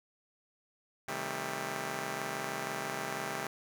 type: chord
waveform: 5% pulse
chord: A half-diminished seventh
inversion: first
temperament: just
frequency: 132 / 158.4 / 198 / 220 Hz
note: C3 / Eb3 / G3 / A3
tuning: +16 / +31 / +18 / 0 cents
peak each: -31 dBFS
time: 1.08-3.47 s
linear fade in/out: 2 ms
effects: none